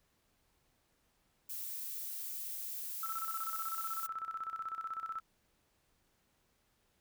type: noise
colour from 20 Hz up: violet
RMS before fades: -42 dBFS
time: 1.49-4.07 s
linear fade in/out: 10 ms
type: tone with tremolo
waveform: sine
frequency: 1320 Hz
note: E6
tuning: 2 cents sharp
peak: -36 dBFS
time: 3.03-5.2 s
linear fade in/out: 2 ms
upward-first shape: square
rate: 16 Hz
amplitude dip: 70%
effects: pink hiss -75 dBFS RMS until 7 s